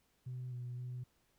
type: tone with pitch steps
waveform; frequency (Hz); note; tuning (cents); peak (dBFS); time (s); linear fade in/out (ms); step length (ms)
sine; 126.2 / 122.9 / 124.7; B2 / B2 / B2; +38 / -8 / +17; -39; 0.26-1.04; 10; 260
effects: tanh soft clip ceiling -37 dBFS + pink hiss -75 dBFS RMS until 1.38 s